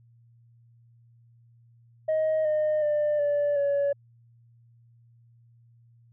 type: tone with pitch steps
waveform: sine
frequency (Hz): 628 / 611.9 / 596.2 / 580.9 / 566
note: D#5 / D#5 / D5 / D5 / C#5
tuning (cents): +16 / -29 / +26 / -19 / +36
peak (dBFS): -20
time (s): 2.08-3.93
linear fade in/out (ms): 10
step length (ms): 370
effects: tanh soft clip ceiling -20 dBFS + added 117 Hz sine -55 dBFS peak until 6.12 s